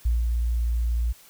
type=tone with ADSR envelope; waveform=sine; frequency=58.27 Hz; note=A#1; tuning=in tune; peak=-18 dBFS; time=0.05-1.13 s; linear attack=8 ms; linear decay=170 ms; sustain=-3 dB; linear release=17 ms; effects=white hiss -52 dBFS RMS until 1.29 s